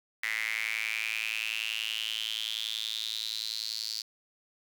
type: tone with high-pass filter sweep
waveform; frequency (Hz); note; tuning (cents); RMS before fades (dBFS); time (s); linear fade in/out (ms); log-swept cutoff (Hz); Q
sawtooth; 110.5; A2; +8; -34; 0.23-4.02; 5; 2000 to 4600; 7.9
effects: none